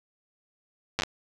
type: slowing click train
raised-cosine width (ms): 0.2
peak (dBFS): -9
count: 5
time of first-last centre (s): 0.99-1.035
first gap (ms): 9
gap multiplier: 1.15
effects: resampled to 22050 Hz